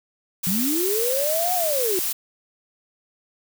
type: noise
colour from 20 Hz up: blue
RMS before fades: -25 dBFS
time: 0.43-2.13 s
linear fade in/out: 10 ms
type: linear two-way sweep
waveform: sine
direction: up then down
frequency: 170 to 740 to 351.5 Hz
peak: -22 dBFS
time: 0.47-1.99 s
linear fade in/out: 0 ms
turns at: 1.54 s
effects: none